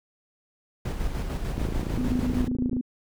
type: noise with tremolo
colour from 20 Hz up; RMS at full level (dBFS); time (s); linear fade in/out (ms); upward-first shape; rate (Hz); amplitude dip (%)
brown; -28; 0.85-2.48; 5; square; 6.7; 35
type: click train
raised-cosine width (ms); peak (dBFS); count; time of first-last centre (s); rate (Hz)
3; -17; 34; 1.58-2.767; 27.8
type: tone bursts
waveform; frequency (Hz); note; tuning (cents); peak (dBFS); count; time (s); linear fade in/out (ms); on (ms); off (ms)
sine; 249.7; B3; +19; -24; 7; 1.98-2.812; 5; 100; 22
effects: none